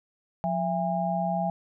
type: tone cluster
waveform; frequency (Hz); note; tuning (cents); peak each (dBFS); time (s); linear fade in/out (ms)
sine; 177.4 / 669 / 812; F3 / E5 / G#5; +27 / +25 / -39; -29; 0.44-1.5; 0
effects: none